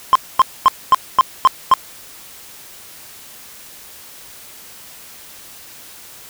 triangle tone bursts, 1051 Hz, C6, 7 cents sharp, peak -3 dBFS, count 7, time 0.13-1.738 s, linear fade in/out 0 ms, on 24 ms, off 240 ms, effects white hiss -39 dBFS RMS until 6.29 s

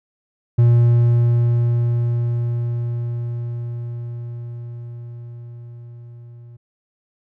triangle tone with level ramp, 118.9 Hz, A#2, 35 cents sharp, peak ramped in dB -7 to -36 dBFS, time 0.58-6.57 s, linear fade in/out 10 ms, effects none

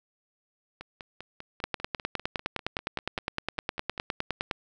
two click trains, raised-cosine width 0.3 ms, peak -12 / -24 dBFS, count 29 / 17, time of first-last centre 1.64-4.512 / 0.81-3.978 s, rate 9.75 / 5.05 Hz, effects none

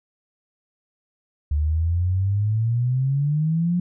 sine exponential sweep, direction up, 72.3 to 179.7 Hz, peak -18 dBFS, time 1.51-3.8 s, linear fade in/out 5 ms, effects none

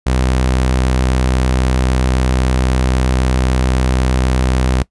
sawtooth tone, 63.8 Hz, C2, 43 cents flat, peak -8 dBFS, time 0.06-4.83 s, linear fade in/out 10 ms, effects noise-tail reverb RT60 0.1 s tail -20 dB re dry + resampled to 24000 Hz

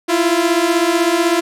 sawtooth beating tone pair, 329.6 / 345.6 Hz, E4 / F4, 0 / -18 cents, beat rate 16 Hz, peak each -13 / -11 dBFS, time 0.08-1.41 s, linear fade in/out 20 ms, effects low-pass 12000 Hz 12 dB/octave

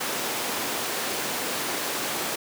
pink high-pass noise, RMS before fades -29 dBFS, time 0-2.36 s, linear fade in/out 10 ms, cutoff 310 Hz, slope 12 dB/octave, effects none

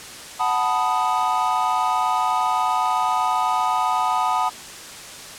triangle chord, B dominant seventh, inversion second, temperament equal, 740 / 880 / 987.8 / 1244.5 Hz, F#5 / A5 / B5 / D#6, 0 / 0 / 0 / 0 cents, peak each -22 dBFS, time 0.39-4.5 s, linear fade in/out 20 ms, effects white hiss -37 dBFS RMS until 5.38 s + low-pass 9000 Hz 12 dB/octave

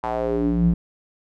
square tone with band-pass filter sweep, 58.27 Hz, A#1, in tune, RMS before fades -21 dBFS, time 0.03-0.74 s, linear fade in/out 5 ms, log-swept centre 920 to 140 Hz, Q 3.8, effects none

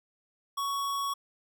square tone, 1116 Hz, C#6, 11 cents sharp, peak -30 dBFS, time 0.57-1.14 s, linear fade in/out 10 ms, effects none

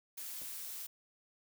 blue noise, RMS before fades -44 dBFS, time 0.17-0.87 s, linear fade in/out 10 ms
brown noise with exponential decay, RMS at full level -45 dBFS, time 0.41-0.51 s, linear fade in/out 5 ms, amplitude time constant 20 ms
effects high-pass 150 Hz 12 dB/octave

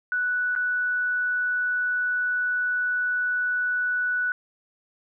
sine tone with dropouts, 1480 Hz, F#6, in tune, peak -22 dBFS, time 0.12-4.32 s, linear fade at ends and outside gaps 1 ms, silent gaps 0.552-0.561 s, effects none

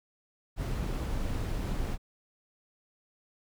brown noise, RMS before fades -32 dBFS, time 0.56-1.98 s, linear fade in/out 50 ms, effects none

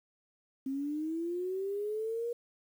sine linear sweep, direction up, 263.4 to 478.6 Hz, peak -32 dBFS, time 0.66-2.33 s, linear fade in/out 5 ms, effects 10-bit

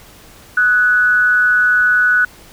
sine tone with amplitude modulation, 1480 Hz, F#6, in tune, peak -7 dBFS, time 0.57-2.25 s, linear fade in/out 5 ms, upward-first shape sine, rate 215 Hz, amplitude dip 50%, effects pink hiss -42 dBFS RMS until 2.52 s

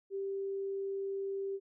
sine tone, 392 Hz, G4, in tune, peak -34 dBFS, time 0.1-1.6 s, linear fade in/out 50 ms, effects none

